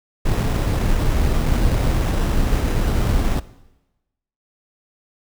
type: noise with sample-and-hold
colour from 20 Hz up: brown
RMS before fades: -18 dBFS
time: 0.25-3.4 s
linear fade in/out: 10 ms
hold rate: 4410 Hz
effects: noise-tail reverb RT60 1.0 s tail -18 dB re dry